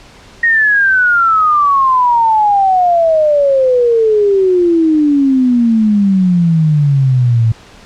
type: exponential sweep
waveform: sine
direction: down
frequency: 1879 to 110.5 Hz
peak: -7 dBFS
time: 0.43-7.52 s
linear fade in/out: 5 ms
effects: pink hiss -39 dBFS RMS until 7.85 s + low-pass 6000 Hz 12 dB/octave